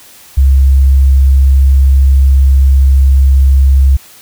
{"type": "tone", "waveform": "sine", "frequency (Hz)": 67.4, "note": "C#2", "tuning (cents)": -48, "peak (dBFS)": -3, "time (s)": [0.37, 3.97], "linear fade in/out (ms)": 10, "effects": ["white hiss -38 dBFS RMS until 4.21 s"]}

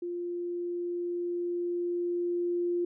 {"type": "tone with level ramp", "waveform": "sine", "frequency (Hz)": 349.5, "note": "F4", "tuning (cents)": 1, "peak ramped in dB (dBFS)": [-32, -26], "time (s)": [0.02, 2.85], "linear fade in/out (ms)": 5, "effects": []}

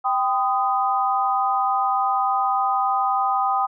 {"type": "chord", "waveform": "sine", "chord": "G augmented", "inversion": "none", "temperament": "equal with one note detuned", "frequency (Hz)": [784, 1012.6, 1244.5], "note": ["G5", "B5", "D#6"], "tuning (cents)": [0, 43, 0], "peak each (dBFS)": [-21, -26, -22], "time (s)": [0.04, 3.67], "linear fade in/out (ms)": 20, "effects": []}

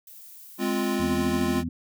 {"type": "noise", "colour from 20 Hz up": "violet", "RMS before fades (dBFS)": -46, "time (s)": [0.07, 0.96], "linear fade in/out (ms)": 2}
{"type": "chord", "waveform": "square", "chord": "F minor", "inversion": "first", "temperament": "equal", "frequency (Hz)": [207.7, 261.6, 349.2], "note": ["Ab3", "C4", "F4"], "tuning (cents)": [0, 0, 0], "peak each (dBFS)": -29, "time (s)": [0.58, 1.64], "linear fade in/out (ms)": 50}
{"type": "harmonic tone", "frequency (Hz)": 82.8, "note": "E2", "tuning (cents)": 8, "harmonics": [1, 2, 3], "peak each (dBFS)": [-34, -34, -29], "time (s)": [0.99, 1.69], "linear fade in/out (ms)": 5}
{"effects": []}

